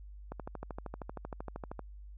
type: click train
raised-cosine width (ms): 1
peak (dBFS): -26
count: 20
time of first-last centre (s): 0.32-1.793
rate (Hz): 12.9
effects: added 50 Hz sine -46 dBFS peak until 2.17 s